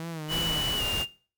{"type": "tone with vibrato", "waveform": "sawtooth", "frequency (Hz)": 160.2, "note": "E3", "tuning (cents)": -49, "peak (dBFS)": -30, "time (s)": [0, 0.62], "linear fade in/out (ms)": 0, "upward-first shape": "sine", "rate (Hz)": 3, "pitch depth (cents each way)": 84}
{"type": "tone with pitch glide", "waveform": "sine", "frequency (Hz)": [2960, 2808], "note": ["F#7", "F7"], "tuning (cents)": [0, 9], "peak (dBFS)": -27, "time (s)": [0.28, 1.08], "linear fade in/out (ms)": 50, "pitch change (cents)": -91, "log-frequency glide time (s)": [0.77, 0.83]}
{"type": "noise", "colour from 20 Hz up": "pink", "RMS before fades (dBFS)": -33, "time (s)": [0.28, 1.06], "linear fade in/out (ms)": 50}
{"effects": ["noise-tail reverb RT60 0.4 s tail -19 dB re dry"]}